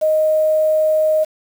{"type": "tone with quantisation", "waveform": "sine", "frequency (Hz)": 622.3, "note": "D#5", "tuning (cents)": 0, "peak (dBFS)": -12, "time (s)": [0.01, 1.25], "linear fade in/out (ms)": 20, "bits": 6, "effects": []}